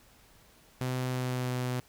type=tone with pitch glide; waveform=sawtooth; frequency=127.6 to 125.55 Hz; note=C3 to B2; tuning=-43 to +29 cents; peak=-26 dBFS; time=0.81-1.8 s; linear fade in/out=0 ms; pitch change=-28 cents; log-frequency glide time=1.06-1.58 s; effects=pink hiss -60 dBFS RMS until 1.88 s

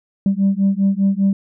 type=beating tone pair; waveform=sine; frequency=193.7 / 198.7 Hz; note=G3 / G3; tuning=-20 / +24 cents; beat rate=5 Hz; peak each=-15 dBFS; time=0.26-1.33 s; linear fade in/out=2 ms; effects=tanh soft clip ceiling -9 dBFS

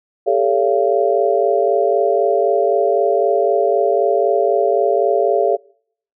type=tone cluster; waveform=sine; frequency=399.9 / 443.8 / 565 / 686 Hz; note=G4 / A4 / C#5 / F5; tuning=+35 / +15 / +33 / -31 cents; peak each=-18 dBFS; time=0.26-5.57 s; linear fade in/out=20 ms; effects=noise-tail reverb RT60 0.6 s tail -25 dB re dry

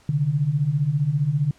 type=beating tone pair; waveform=sine; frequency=133.9 / 148.9 Hz; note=C3 / D3; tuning=+40 / +24 cents; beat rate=15 Hz; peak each=-24 / -20 dBFS; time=0.09-1.51 s; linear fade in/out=2 ms; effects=pink hiss -56 dBFS RMS until 1.58 s + low-pass 9000 Hz 12 dB/octave

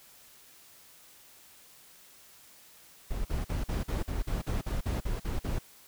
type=noise bursts; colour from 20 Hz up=brown; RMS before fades=-31 dBFS; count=13; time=3.1-5.59 s; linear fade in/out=10 ms; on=150 ms; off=45 ms; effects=white hiss -56 dBFS RMS until 5.87 s

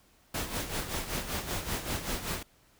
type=noise with tremolo; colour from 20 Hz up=pink; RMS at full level=-32 dBFS; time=0.34-2.43 s; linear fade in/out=5 ms; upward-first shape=sine; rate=5.2 Hz; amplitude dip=65%; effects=pink hiss -64 dBFS RMS until 2.79 s

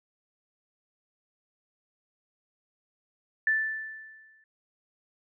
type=tone with exponential decay; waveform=sine; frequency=1760 Hz; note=A6; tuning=in tune; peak=-20 dBFS; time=3.47-4.44 s; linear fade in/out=2 ms; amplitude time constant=210 ms; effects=none

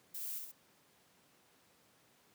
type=noise with echo; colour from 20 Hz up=violet; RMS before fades=-43 dBFS; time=0.14-0.39 s; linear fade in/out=10 ms; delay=64 ms; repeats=2; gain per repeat=-4 dB; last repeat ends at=0.518 s; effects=pink hiss -68 dBFS RMS until 2.34 s + high-pass 150 Hz 12 dB/octave

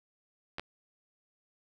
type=clicks; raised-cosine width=0.3 ms; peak=-21 dBFS; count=2; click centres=0.584 / 0.596 s; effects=none

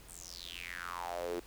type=tone with high-pass filter sweep; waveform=sawtooth; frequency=87.31 Hz; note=F2; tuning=in tune; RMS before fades=-42 dBFS; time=0.08-1.4 s; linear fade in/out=10 ms; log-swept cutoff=9200 to 350 Hz; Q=6.1; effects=added 50 Hz sine -57 dBFS peak until 1.46 s + pink hiss -57 dBFS RMS until 1.46 s

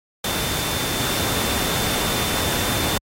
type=tone in noise; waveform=sine; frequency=3563 Hz; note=A7; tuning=21 cents sharp; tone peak=-30 dBFS; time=0.24-2.98 s; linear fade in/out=5 ms; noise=pink; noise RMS=-23 dBFS; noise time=0.24-2.98 s; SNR=-10 dB; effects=high-pass 60 Hz 12 dB/octave + AAC 48 kbps

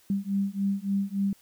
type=beating tone pair; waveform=sine; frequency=196 / 199.5 Hz; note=G3 / G3; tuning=0 / +31 cents; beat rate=3.5 Hz; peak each=-28 dBFS; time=0.1-1.33 s; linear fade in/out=2 ms; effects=white hiss -60 dBFS RMS until 1.41 s

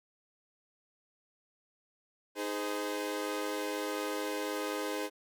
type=chord; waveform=sawtooth; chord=Ab major; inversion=second; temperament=equal with one note detuned; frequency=311.1 / 415.3 / 514 Hz; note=Eb4 / Ab4 / C5; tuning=0 / 0 / -31 cents; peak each=-34 dBFS; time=2.35-5.1 s; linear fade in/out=50 ms; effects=none

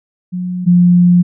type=tone pair in turn; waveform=sine; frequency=180.4 / 176.69 Hz; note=F#3 / F3; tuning=-44 / +20 cents; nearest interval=unison; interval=36 cents; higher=first; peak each=-17 / -5 dBFS; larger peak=second; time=0.32-0.66 / 0.66-1.23 s; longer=second; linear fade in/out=20 ms; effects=none

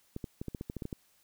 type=clicks; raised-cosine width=3 ms; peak=-24 dBFS; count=11; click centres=0.164 / 0.242 / 0.415 / 0.483 / 0.548 / 0.611 / 0.699 / 0.767 / 0.822 / 0.854 / 0.928 s; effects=white hiss -68 dBFS RMS until 1.23 s

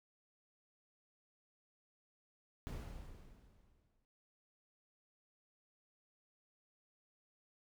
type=noise with exponential decay; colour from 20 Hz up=brown; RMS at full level=-41 dBFS; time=2.67-4.05 s; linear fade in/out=0 ms; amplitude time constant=300 ms; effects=none

